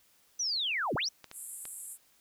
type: linear two-way sweep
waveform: sine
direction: down then up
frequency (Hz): 6080 to 82.41 to 6080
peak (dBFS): -29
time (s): 0.39-1.09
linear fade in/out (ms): 10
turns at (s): 0.95
type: clicks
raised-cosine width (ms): 0.2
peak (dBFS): -28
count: 3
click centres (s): 1.243 / 1.314 / 1.654
type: band-pass noise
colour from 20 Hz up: pink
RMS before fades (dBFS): -44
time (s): 1.32-1.98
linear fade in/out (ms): 50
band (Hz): 7600 to 12000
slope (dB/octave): 96
effects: white hiss -66 dBFS RMS until 2.2 s